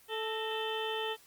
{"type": "harmonic tone with a mistuned harmonic", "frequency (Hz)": 439.5, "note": "A4", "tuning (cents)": -2, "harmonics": [1, 2, 3, 4, 6, 7, 8], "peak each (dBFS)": [-36, -39, -45, -43, -44, -40, -45], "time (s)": [0.08, 1.17], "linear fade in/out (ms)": 50, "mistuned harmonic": 4, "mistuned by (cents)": 78, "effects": ["white hiss -60 dBFS RMS until 1.26 s", "Opus 24 kbps"]}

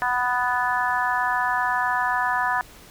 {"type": "harmonic tone", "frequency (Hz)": 247.6, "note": "B3", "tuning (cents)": 5, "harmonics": [3, 4, 5, 6, 7], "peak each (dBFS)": [-27, -24, -30, -29, -26], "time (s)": [0.02, 2.61], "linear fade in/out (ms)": 0, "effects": ["pink hiss -47 dBFS RMS until 2.9 s"]}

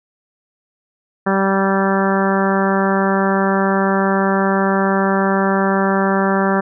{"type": "harmonic tone with a mistuned harmonic", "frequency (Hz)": 194.1, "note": "G3", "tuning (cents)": -17, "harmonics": [1, 2, 3, 4, 5, 6, 7, 8, 9], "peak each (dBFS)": [-17, -20, -22, -23, -24, -25, -25, -26, -27], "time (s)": [1.26, 6.61], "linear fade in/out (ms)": 10, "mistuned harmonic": 8, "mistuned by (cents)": 17, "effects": []}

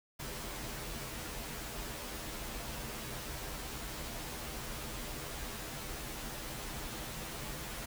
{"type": "noise with comb filter", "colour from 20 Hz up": "pink", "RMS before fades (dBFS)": -42, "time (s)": [0.19, 7.86], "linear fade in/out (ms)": 10, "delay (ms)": 11, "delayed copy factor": -0.8, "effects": []}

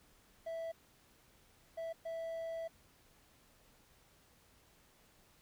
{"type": "tone bursts at uneven times", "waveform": "triangle", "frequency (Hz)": 658, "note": "E5", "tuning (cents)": -3, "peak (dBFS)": -37, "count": 3, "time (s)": [[0.46, 0.72], [1.77, 1.93], [2.05, 2.68]], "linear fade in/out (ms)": 10, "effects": ["pink hiss -67 dBFS RMS until 5.41 s"]}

